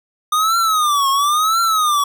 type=tone with vibrato; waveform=square; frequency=1217 Hz; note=D#6; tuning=39 cents flat; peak=-14 dBFS; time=0.32-2.04 s; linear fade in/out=5 ms; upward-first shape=triangle; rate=0.97 Hz; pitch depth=210 cents each way; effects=none